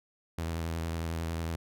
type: tone with vibrato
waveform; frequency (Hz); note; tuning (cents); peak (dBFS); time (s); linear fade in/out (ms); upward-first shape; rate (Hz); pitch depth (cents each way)
sawtooth; 82.41; E2; 0; -28; 0.38-1.56; 5; sine; 11; 31
effects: none